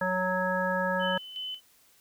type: harmonic tone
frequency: 184.7 Hz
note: F#3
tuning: 3 cents flat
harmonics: 1 / 3 / 5 / 7 / 9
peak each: -33 / -30 / -32 / -36 / -31 dBFS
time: 0.01-1.18 s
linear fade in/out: 5 ms
type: tone with tremolo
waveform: sine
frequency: 3026 Hz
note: F#7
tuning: 38 cents sharp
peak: -33 dBFS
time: 0.99-1.61 s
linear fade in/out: 50 ms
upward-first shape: square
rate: 2.7 Hz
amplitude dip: 60%
effects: white hiss -62 dBFS RMS until 2 s